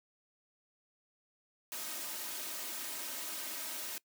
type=noise with comb filter; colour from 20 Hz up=white; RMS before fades=-41 dBFS; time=1.72-3.98 s; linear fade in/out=0 ms; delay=3.2 ms; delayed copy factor=+0.6; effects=noise-tail reverb RT60 0.1 s tail -23 dB re dry + high-pass 200 Hz 12 dB/octave